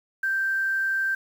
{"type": "tone with quantisation", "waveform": "sine", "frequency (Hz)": 1568, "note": "G6", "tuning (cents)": 0, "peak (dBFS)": -22, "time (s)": [0.23, 1.15], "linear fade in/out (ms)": 5, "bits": 8, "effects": []}